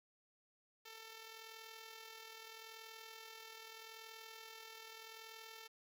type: tone with amplitude modulation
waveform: 5% pulse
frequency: 446.3 Hz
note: A4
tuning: 25 cents sharp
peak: -39 dBFS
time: 0.85-5.68 s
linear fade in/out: 10 ms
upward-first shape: sine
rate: 40.8 Hz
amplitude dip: 45%
effects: none

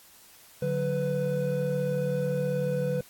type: tone cluster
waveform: triangle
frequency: 145.5 / 184 / 498.2 Hz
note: D3 / F#3 / B4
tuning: -16 / -9 / +15 cents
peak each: -28 / -31 / -26 dBFS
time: 0.62-3.01 s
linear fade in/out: 5 ms
effects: white hiss -54 dBFS RMS until 3.09 s + AAC 64 kbps

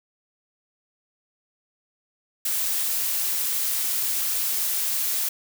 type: noise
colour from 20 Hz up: blue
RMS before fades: -25 dBFS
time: 2.45-5.29 s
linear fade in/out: 5 ms
effects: none

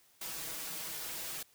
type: noise with comb filter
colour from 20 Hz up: white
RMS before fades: -41 dBFS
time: 0.21-1.43 s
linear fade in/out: 5 ms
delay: 6.2 ms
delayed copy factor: +0.9
effects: white hiss -66 dBFS RMS until 1.54 s

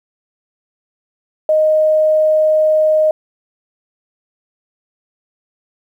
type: tone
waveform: sine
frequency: 621 Hz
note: D#5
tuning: 3 cents flat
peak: -9 dBFS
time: 1.49-3.11 s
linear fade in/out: 2 ms
effects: 8-bit

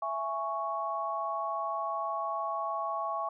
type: chord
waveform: sine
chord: C# minor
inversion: first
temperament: just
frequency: 665.2 / 831.5 / 1108.7 Hz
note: E5 / G#5 / C#6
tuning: +16 / +2 / 0 cents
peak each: -36 / -37 / -33 dBFS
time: 0.02-3.29 s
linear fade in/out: 5 ms
effects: none

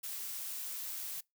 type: noise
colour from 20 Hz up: blue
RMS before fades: -41 dBFS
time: 0.03-1.21 s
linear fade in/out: 10 ms
effects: noise-tail reverb RT60 0.2 s tail -25 dB re dry

